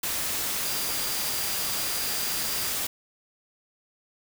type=tone in noise; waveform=sine; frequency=4780 Hz; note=D8; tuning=30 cents sharp; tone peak=-36 dBFS; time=0.65-2.71 s; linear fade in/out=5 ms; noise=white; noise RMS=-29 dBFS; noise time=0.03-2.87 s; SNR=-10 dB; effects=none